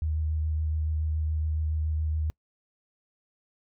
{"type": "tone with vibrato", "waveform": "sine", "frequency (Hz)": 77.78, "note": "D#2", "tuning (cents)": 0, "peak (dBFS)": -25, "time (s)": [0.02, 2.3], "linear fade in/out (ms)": 0, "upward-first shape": "sine", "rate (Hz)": 7.1, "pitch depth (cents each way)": 15, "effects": ["noise-tail reverb RT60 0.1 s tail -26 dB re dry"]}